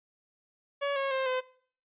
sawtooth tone with pitch steps, 565 / 546.7 / 529 / 511.9 Hz, C#5 / C#5 / C5 / C5, +33 / -24 / +19 / -38 cents, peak -24 dBFS, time 0.81-1.41 s, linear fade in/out 20 ms, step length 150 ms, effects noise-tail reverb RT60 0.5 s tail -19 dB re dry + resampled to 8000 Hz

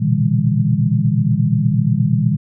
sine tone cluster, 116.7 / 125.1 / 148 / 163 / 201.4 Hz, A#2 / B2 / D3 / E3 / G3, +2 / +23 / +14 / -19 / +47 cents, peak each -19 dBFS, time 0-2.37 s, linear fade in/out 20 ms, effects none

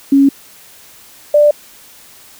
sine tone pair in turn, 276.4 / 590.6 Hz, C#4 / D5, -5 / +10 cents, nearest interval octave + minor second, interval 1315 cents, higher second, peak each -5 dBFS, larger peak neither, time 0.12-0.29 / 1.34-1.51 s, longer neither, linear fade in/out 5 ms, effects white hiss -41 dBFS RMS until 2.39 s

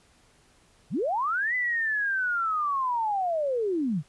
sine linear two-way sweep, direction up then down, 102.8 to 2018 to 131.3 Hz, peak -24 dBFS, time 0.9-4.03 s, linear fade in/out 50 ms, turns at 1.55 s, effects pink hiss -61 dBFS RMS until 4.08 s + resampled to 24000 Hz

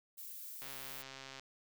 violet noise, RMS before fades -48 dBFS, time 0.17-1.03 s, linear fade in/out 20 ms
click train, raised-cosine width 0.2 ms, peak -31 dBFS, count 105, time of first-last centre 0.62-1.396 s, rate 134 Hz
effects none

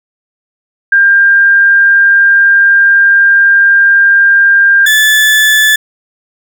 sine / 35% pulse tone pair in turn, 1598 / 1734.5 Hz, G6 / A6, +33 / -25 cents, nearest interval minor second, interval 142 cents, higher second, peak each -3 dBFS, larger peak neither, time 0.92-4.86 / 4.86-5.76 s, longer first, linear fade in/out 5 ms, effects none

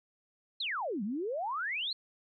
sine exponential two-way sweep, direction down then up, 4326 to 188.1 to 4326 Hz, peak -32 dBFS, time 0.6-1.93 s, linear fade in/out 5 ms, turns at 1.03 s, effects none

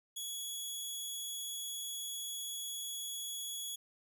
15% pulse tone, 3363 Hz, G#7, 21 cents sharp, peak -32 dBFS, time 0.16-3.76 s, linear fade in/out 10 ms, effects none

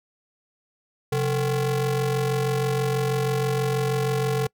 square ring-modulated tone, 155.56 Hz, D#3, in tune, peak -19 dBFS, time 1.12-4.47 s, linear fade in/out 5 ms, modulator 288 Hz, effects noise-tail reverb RT60 0.1 s tail -26 dB re dry

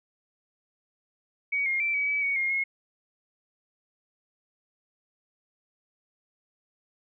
sine tone with pitch steps, 2255 / 2134 / 2339 / 2274 / 2291 / 2236 / 2135 / 2164 Hz, C#7 / C7 / D7 / C#7 / D7 / C#7 / C7 / C#7, +29 / +34 / -8 / +44 / -44 / +14 / +34 / -42 cents, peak -24 dBFS, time 1.52-2.64 s, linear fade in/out 10 ms, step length 140 ms, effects none

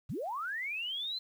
sine linear sweep, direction up, 77.78 to 4133 Hz, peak -34 dBFS, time 0.09-1.19 s, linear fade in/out 10 ms, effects 10-bit

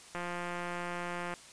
click train, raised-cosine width 0.5 ms, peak -23 dBFS, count 209, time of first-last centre 0.15-1.339 s, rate 175 Hz, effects white hiss -53 dBFS RMS until 1.52 s + resampled to 22050 Hz

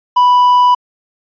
triangle tone, 987.8 Hz, B5, in tune, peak -4 dBFS, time 0.16-0.75 s, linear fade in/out 10 ms, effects resampled to 11025 Hz

